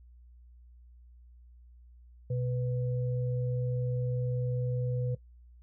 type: tone pair together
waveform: sine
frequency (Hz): 124.9 / 496.7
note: B2 / B4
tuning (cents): +20 / +10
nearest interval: 2 octaves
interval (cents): 2390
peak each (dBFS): -29 / -37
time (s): 2.3-5.15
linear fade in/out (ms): 5
effects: noise-tail reverb RT60 0.1 s tail -18 dB re dry + added 60 Hz sine -52 dBFS peak until 5.62 s